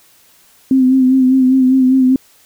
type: tone with vibrato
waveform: sine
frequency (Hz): 260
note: C4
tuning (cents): -11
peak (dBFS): -7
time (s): 0.71-2.16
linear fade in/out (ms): 2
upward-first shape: sine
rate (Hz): 5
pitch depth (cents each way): 37
effects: white hiss -49 dBFS RMS until 2.45 s